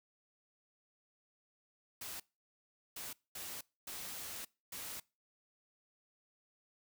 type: noise bursts at uneven times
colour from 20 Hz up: white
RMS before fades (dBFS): -45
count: 5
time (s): 2.01-2.2 / 2.96-3.13 / 3.35-3.61 / 3.87-4.45 / 4.72-5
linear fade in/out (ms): 5
effects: noise-tail reverb RT60 0.3 s tail -24 dB re dry